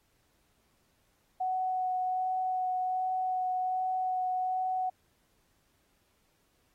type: tone with vibrato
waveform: sine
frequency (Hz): 742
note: F#5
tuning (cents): +5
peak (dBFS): -28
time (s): 1.4-4.9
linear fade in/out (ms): 10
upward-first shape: sine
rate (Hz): 1.3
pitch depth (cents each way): 9
effects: pink hiss -72 dBFS RMS until 6.74 s + AAC 48 kbps